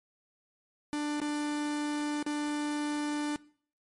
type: tone with dropouts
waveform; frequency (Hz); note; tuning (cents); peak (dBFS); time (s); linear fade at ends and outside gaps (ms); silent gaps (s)
45% pulse; 295.9; D4; +13; -30; 0.93-3.36; 0; 1.201-1.216 / 2.227-2.264
effects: noise-tail reverb RT60 0.5 s tail -20 dB re dry + MP3 48 kbps